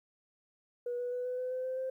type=tone with pitch steps; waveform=sine; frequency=485.3 / 490.4 / 495.5 / 500.7 / 505.9 / 511.2 / 516.5 / 521.9 Hz; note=B4 / B4 / B4 / B4 / B4 / C5 / C5 / C5; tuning=-30 / -12 / +6 / +24 / +42 / -40 / -22 / -4 cents; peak=-32 dBFS; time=0.86-1.9 s; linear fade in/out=5 ms; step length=130 ms; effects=tanh soft clip ceiling -29 dBFS + 12-bit